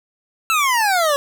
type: exponential sweep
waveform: 25% pulse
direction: down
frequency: 1351 to 554.4 Hz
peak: -11 dBFS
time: 0.5-1.16 s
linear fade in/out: 0 ms
effects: none